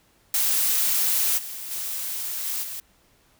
blue noise with level steps, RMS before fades -22 / -35 / -30 / -28 / -34 dBFS, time 0.34-2.8 s, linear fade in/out 2 ms, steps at 1.37 / 1.7 / 2.44 / 2.62 s, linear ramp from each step 20 ms, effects pink hiss -61 dBFS RMS until 3.39 s

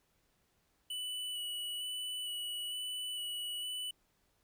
square tone with vibrato, 2960 Hz, F#7, in tune, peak -38 dBFS, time 0.9-3.91 s, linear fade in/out 5 ms, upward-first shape square, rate 1.1 Hz, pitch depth 12 cents each way, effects pink hiss -75 dBFS RMS until 4.43 s

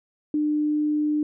sine tone, 300.2 Hz, D4, 38 cents sharp, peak -20 dBFS, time 0.34-1.23 s, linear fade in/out 2 ms, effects none

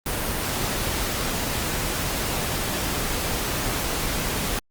pink noise, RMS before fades -26 dBFS, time 0.06-4.59 s, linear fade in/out 2 ms, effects Opus 32 kbps

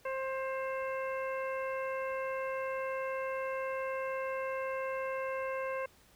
harmonic tone with a mistuned harmonic, 529 Hz, C5, 19 cents sharp, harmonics 1 / 2 / 3 / 4 / 5, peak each -35 / -40 / -44 / -46 / -48 dBFS, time 0.05-5.86 s, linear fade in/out 5 ms, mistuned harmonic 5, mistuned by +17 cents, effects pink hiss -63 dBFS RMS until 6.15 s

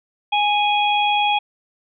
harmonic tone, 829 Hz, G#5, 3 cents flat, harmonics 1 / 3 / 4, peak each -17 / -22 / -23 dBFS, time 0.32-1.39 s, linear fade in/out 10 ms, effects none

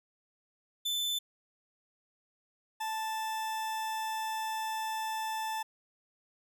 40% pulse tone pair in turn, 3520 / 880 Hz, A7 / A5, 0 / 0 cents, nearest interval 2 octaves, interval 2400 cents, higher first, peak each -29 / -32 dBFS, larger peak first, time 0.85-1.19 / 2.8-5.63 s, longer second, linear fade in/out 10 ms, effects none

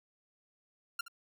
sawtooth tone with echo, 1389 Hz, F6, 10 cents flat, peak -29 dBFS, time 0.99-1.01 s, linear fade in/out 5 ms, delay 72 ms, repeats 1, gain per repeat -13 dB, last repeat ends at 1.082 s, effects none

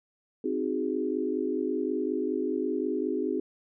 sine chord, Ab dominant seventh, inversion first, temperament equal, 261.6 / 311.1 / 370 / 415.3 Hz, C4 / Eb4 / Gb4 / Ab4, 0 / 0 / 0 / 0 cents, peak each -32 dBFS, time 0.44-3.4 s, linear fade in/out 5 ms, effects none

